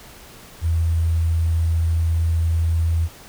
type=tone with sample-and-hold; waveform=sine; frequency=82.41 Hz; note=E2; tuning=in tune; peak=-16 dBFS; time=0.61-3.09 s; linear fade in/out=50 ms; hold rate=8820 Hz; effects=pink hiss -43 dBFS RMS until 3.28 s